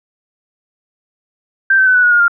sine tone with pitch steps, 1569 / 1539.4 / 1510.3 / 1481.8 / 1453.8 / 1426.4 / 1399.4 Hz, G6 / G6 / F#6 / F#6 / F#6 / F6 / F6, +1 / -32 / +35 / +2 / -31 / +36 / +3 cents, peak -7 dBFS, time 1.7-2.281 s, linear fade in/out 5 ms, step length 83 ms, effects none

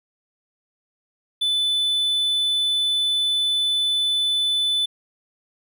triangle tone, 3500 Hz, A7, 10 cents flat, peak -17 dBFS, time 1.41-4.86 s, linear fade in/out 10 ms, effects none

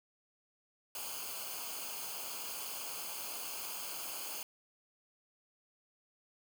white noise with comb filter, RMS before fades -42 dBFS, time 0.95-4.43 s, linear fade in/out 2 ms, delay 0.53 ms, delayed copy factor -0.75, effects none

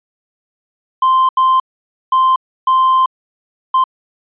triangle tone bursts at uneven times, 1043 Hz, C6, 6 cents flat, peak -6 dBFS, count 5, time 1.02-1.29 / 1.37-1.6 / 2.12-2.36 / 2.67-3.06 / 3.74-3.84 s, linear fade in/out 5 ms, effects tanh soft clip ceiling -2 dBFS + resampled to 8000 Hz

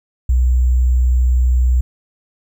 sine tone with sample-and-hold, 62.3 Hz, B1, 16 cents sharp, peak -10 dBFS, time 0.29-1.81 s, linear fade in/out 5 ms, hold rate 7350 Hz, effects none

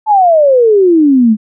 sine exponential sweep, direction down, 883 to 207.7 Hz, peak -4 dBFS, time 0.06-1.37 s, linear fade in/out 50 ms, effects none

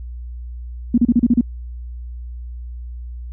sine tone bursts, 238.1 Hz, A#3, 37 cents sharp, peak -9 dBFS, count 7, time 0.94-1.411 s, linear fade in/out 5 ms, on 39 ms, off 33 ms, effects added 60 Hz sine -28 dBFS peak until 3.32 s

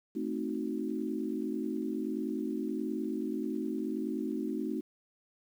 sine chord, A diminished seventh, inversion none, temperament equal, 220 / 261.6 / 311.1 / 370 Hz, A3 / C4 / Eb4 / Gb4, 0 / 0 / 0 / 0 cents, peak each -37 / -37 / -36 / -39 dBFS, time 0.15-4.81 s, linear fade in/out 10 ms, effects 10-bit

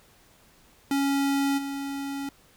square tone with level steps, 277.8 Hz, C#4, 4 cents sharp, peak -23 / -31 dBFS, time 0.91-2.29 s, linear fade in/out 2 ms, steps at 1.57 s, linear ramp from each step 20 ms, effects pink hiss -58 dBFS RMS until 2.56 s

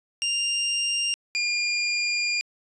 25% pulse tone pair in turn, 2794 / 2410 Hz, F7 / D7, 0 / +44 cents, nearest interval minor third, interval 256 cents, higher first, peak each -19 dBFS, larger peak neither, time 0.22-1.14 / 1.35-2.41 s, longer second, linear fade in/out 0 ms, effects resampled to 24000 Hz

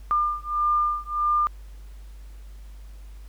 sine beating tone pair, 1200 / 1201.6 Hz, D6 / D6, +37 / +39 cents, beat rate 1.6 Hz, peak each -24 dBFS, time 0.11-1.47 s, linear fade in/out 0 ms, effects added 50 Hz sine -39 dBFS peak until 3.28 s + pink hiss -58 dBFS RMS until 3.28 s

